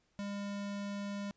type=tone; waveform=square; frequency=201.7 Hz; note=G3; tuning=50 cents sharp; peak=-38 dBFS; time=0.19-1.31 s; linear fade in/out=0 ms; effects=pink hiss -75 dBFS RMS until 1.36 s + resampled to 16000 Hz